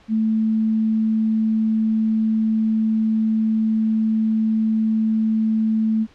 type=tone; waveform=sine; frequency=220 Hz; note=A3; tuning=in tune; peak=-16 dBFS; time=0.08-6.07 s; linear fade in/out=50 ms; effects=pink hiss -52 dBFS RMS until 6.14 s + low-pass 4000 Hz 12 dB/octave